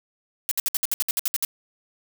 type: noise bursts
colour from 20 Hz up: blue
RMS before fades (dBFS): -23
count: 12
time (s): 0.49-1.449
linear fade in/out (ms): 0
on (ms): 24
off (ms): 61
effects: none